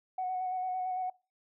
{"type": "tone with vibrato", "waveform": "sine", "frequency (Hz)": 740, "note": "F#5", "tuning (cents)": 0, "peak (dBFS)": -30, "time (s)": [0.18, 1.1], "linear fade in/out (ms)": 5, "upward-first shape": "square", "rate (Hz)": 8.9, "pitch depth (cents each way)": 17, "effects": ["noise-tail reverb RT60 0.3 s tail -23 dB re dry", "tanh soft clip ceiling -26 dBFS"]}